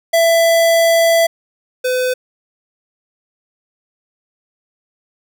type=tone pair in turn; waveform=square; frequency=666 / 505.8 Hz; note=E5 / B4; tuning=+18 / +41 cents; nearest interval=perfect fourth; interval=477 cents; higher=first; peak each=-10 / -15 dBFS; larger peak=first; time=0.13-1.27 / 1.84-2.14 s; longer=first; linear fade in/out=10 ms; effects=none